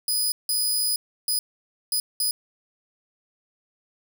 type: tone bursts at uneven times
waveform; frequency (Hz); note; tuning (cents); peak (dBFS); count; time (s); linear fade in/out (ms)
15% pulse; 4978; D#8; 0; -15; 5; 0.08-0.32 / 0.49-0.96 / 1.28-1.39 / 1.92-2 / 2.2-2.31; 2
effects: none